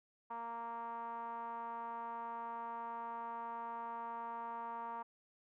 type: tone with low-pass filter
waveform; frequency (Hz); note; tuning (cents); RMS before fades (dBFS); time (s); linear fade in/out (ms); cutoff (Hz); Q
5% pulse; 232.3; A#3; -6; -44; 0.3-5.03; 10; 1000; 8.9
effects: none